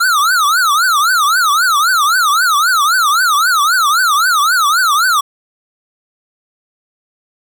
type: tone with vibrato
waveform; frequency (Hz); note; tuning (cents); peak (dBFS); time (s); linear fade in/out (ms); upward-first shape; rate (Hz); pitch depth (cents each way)
square; 1318.5; E6; 0; -10; 0-5.21; 10; triangle; 3.8; 290
effects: none